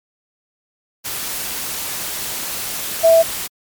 sine tone in noise, 658 Hz, E5, 3 cents flat, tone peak -7 dBFS, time 3.03-3.23 s, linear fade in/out 20 ms, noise white, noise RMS -25 dBFS, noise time 1.04-3.48 s, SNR +15 dB, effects MP3 96 kbps

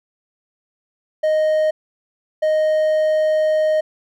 triangle tone pair in turn, 621 / 621 Hz, D#5 / D#5, -3 / -3 cents, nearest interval unison, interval 0 cents, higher neither, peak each -12 dBFS, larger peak neither, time 1.23-1.71 / 2.42-3.81 s, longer second, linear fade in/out 10 ms, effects none

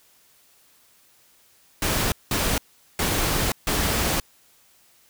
pink noise bursts at uneven times, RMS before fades -23 dBFS, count 4, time 1.82-2.12 / 2.31-2.58 / 2.99-3.52 / 3.67-4.2 s, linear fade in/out 2 ms, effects white hiss -58 dBFS RMS until 5.09 s

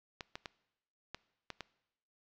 clicks, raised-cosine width 0.2 ms, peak -23 dBFS, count 6, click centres 0.208 / 0.355 / 0.458 / 1.146 / 1.503 / 1.607 s, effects noise-tail reverb RT60 0.9 s tail -21 dB re dry + low-pass 5000 Hz 12 dB/octave

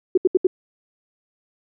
sine tone bursts, 370 Hz, F#4, in tune, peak -11 dBFS, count 4, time 0.15-0.47 s, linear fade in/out 5 ms, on 26 ms, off 72 ms, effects none

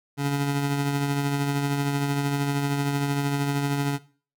25% pulse tone with tremolo, 141.5 Hz, C#3, 36 cents sharp, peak -17 dBFS, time 0.17-3.99 s, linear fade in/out 50 ms, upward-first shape triangle, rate 13 Hz, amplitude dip 40%, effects noise-tail reverb RT60 0.4 s tail -18 dB re dry

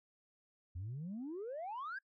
sine exponential sweep, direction up, 82.41 to 1664 Hz, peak -39 dBFS, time 0.75-1.99 s, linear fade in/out 10 ms, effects noise-tail reverb RT60 0.1 s tail -23 dB re dry + tanh soft clip ceiling -38 dBFS

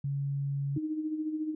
sine tone, 140 Hz, C#3, 18 cents sharp, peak -29 dBFS, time 0.04-0.78 s, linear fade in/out 5 ms
sine tone with tremolo, 310 Hz, D#4, 6 cents flat, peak -28 dBFS, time 0.76-1.55 s, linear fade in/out 5 ms, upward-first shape sine, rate 14 Hz, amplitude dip 55%
effects none

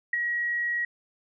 sine tone with ADSR envelope, 1906 Hz, A#6, 38 cents sharp, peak -20 dBFS, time 0.13-0.85 s, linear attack 5 ms, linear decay 13 ms, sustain -5 dB, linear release 4 ms, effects none

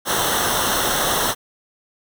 pink noise with comb filter, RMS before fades -20 dBFS, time 0.05-1.35 s, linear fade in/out 50 ms, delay 0.42 ms, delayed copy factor -0.8, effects none

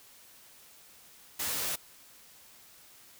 white noise with comb filter, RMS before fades -33 dBFS, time 1.39-1.76 s, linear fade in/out 10 ms, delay 13 ms, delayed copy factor +0.55, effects white hiss -56 dBFS RMS until 3.19 s

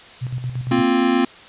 sine tone with tremolo, 125.4 Hz, B2, 27 cents sharp, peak -21 dBFS, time 0.21-0.82 s, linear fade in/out 20 ms, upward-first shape square, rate 8.7 Hz, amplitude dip 60%
square chord, Bb suspended second, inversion none, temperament equal, 233.1 / 261.6 / 349.2 Hz, Bb3 / C4 / F4, 0 / 0 / 0 cents, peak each -22 / -18 / -21 dBFS, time 0.71-1.25 s, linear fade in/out 5 ms
effects white hiss -42 dBFS RMS until 1.48 s + resampled to 8000 Hz

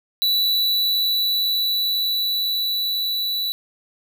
square tone with level ramp, 3951 Hz, B7, in tune, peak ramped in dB -17 to -22 dBFS, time 0.22-3.52 s, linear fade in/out 0 ms, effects none

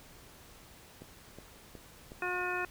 click train, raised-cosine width 2 ms, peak -33 dBFS, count 4, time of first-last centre 1.02-2.119 s, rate 2.73 Hz
harmonic tone, 360.2 Hz, F#4, 46 cents flat, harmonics 1 / 2 / 3 / 4 / 5 / 7, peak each -38 / -40 / -40 / -37 / -40 / -39 dBFS, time 2.22-2.65 s, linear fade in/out 2 ms
effects pink hiss -55 dBFS RMS until 2.7 s

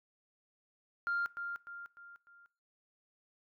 sine tone with echo, 1396.9 Hz, F6, in tune, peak -30 dBFS, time 1.07-1.26 s, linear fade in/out 0 ms, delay 300 ms, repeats 4, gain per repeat -7 dB, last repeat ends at 2.46 s, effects noise-tail reverb RT60 0.4 s tail -21 dB re dry + tanh soft clip ceiling -27 dBFS

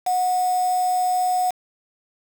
sine tone with quantisation, 731 Hz, F#5, 21 cents flat, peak -18 dBFS, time 0.06-1.51 s, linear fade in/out 10 ms, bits 5, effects none

